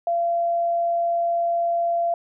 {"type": "tone", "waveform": "sine", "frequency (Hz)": 684, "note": "F5", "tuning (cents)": -36, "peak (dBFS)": -19, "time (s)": [0.07, 2.14], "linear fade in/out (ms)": 2, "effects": []}